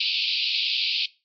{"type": "band-pass noise", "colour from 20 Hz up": "white", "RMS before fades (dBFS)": -25, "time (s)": [0, 1.06], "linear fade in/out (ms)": 5, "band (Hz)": [2400, 4800], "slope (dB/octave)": 96, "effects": ["noise-tail reverb RT60 0.3 s tail -21 dB re dry", "AAC 64 kbps"]}